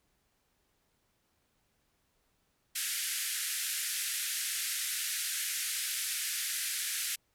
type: band-pass noise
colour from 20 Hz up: white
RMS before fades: -35 dBFS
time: 2.75-7.16 s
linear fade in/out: 10 ms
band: 1500 to 13000 Hz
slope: 48 dB/octave
effects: pink hiss -75 dBFS RMS until 7.34 s